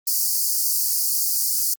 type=high-pass noise; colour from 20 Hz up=white; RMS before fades=-21 dBFS; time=0.07-1.74 s; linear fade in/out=5 ms; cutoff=4500 Hz; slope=96 dB/octave; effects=Opus 32 kbps